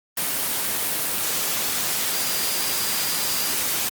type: tone in noise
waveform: sine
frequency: 4795 Hz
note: D8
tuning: 35 cents sharp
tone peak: -32 dBFS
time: 2.12-3.53 s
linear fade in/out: 5 ms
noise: white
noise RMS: -24 dBFS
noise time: 0.17-3.89 s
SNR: -11 dB
effects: high-pass 100 Hz 12 dB/octave + Opus 24 kbps